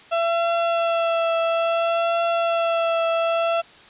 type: tone with vibrato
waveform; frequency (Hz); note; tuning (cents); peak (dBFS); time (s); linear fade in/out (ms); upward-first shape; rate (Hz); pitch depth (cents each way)
35% pulse; 670; E5; +28; -17; 0.11-3.62; 20; triangle; 0.59; 21
effects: white hiss -47 dBFS RMS until 3.89 s + resampled to 8000 Hz